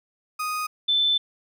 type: tone pair in turn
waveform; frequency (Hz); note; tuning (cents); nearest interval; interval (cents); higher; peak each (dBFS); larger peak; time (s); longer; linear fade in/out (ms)
35% pulse / sine; 1244 / 3526; D#6 / A7; -1 / +3; octave + tritone; 1804; second; -24 / -18; second; 0.39-0.67 / 0.88-1.18; second; 10
effects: none